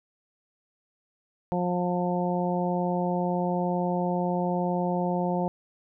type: harmonic tone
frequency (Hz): 177.9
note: F3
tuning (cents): +32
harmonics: 1 / 2 / 3 / 4 / 5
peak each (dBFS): -27 / -32 / -31 / -32 / -33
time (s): 1.52-5.48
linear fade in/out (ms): 0
effects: none